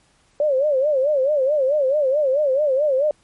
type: tone with vibrato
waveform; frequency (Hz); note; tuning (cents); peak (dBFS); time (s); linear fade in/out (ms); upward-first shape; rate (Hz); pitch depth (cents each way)
sine; 562; C#5; +24; -15; 0.4-3.11; 2; sine; 4.6; 150
effects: pink hiss -59 dBFS RMS until 3.23 s + MP3 48 kbps